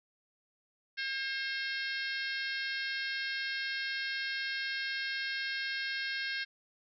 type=harmonic tone; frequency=536 Hz; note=C5; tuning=42 cents sharp; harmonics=3 / 4 / 5 / 6 / 7 / 8 / 9 / 10; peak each=-36 / -41 / -44 / -45 / -45 / -43 / -48 / -47 dBFS; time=0.97-6.45 s; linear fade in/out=20 ms; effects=none